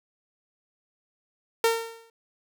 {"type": "tone with exponential decay", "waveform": "sawtooth", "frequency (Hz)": 456.7, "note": "A#4", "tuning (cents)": -36, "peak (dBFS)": -13, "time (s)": [1.64, 2.1], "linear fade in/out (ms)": 2, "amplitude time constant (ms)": 99, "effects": []}